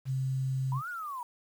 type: tone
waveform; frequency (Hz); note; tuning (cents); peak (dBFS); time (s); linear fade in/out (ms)
sine; 132.1; C3; +17; -28; 0.05-0.82; 50
type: linear two-way sweep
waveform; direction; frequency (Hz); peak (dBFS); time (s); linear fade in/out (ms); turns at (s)
sine; up then down; 938 to 1480 to 938; -35; 0.72-1.23; 2; 0.89
effects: 9-bit